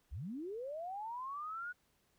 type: linear sweep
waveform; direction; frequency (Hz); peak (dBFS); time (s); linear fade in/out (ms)
sine; up; 48.89 to 1478; -40; 0.11-1.73; 20
effects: pink hiss -75 dBFS RMS until 2.18 s